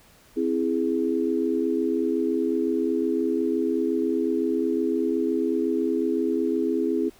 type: chord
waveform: sine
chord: C augmented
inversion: none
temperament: equal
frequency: 261.6 / 329.6 / 415.3 Hz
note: C4 / E4 / G#4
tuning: 0 / 0 / 0 cents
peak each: -26 / -25 / -26 dBFS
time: 0.36-7.1 s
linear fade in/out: 20 ms
effects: pink hiss -55 dBFS RMS until 7.19 s